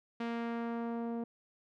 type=tone with low-pass filter sweep; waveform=sawtooth; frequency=233.1 Hz; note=A#3; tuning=in tune; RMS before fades=-37 dBFS; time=0.2-1.24 s; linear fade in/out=5 ms; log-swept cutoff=3000 to 620 Hz; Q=0.86; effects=none